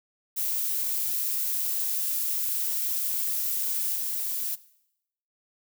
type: noise with level steps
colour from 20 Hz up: violet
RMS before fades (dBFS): -28 / -30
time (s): 0.36-4.56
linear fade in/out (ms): 20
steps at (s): 3.95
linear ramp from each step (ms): 10
effects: noise-tail reverb RT60 0.8 s tail -19 dB re dry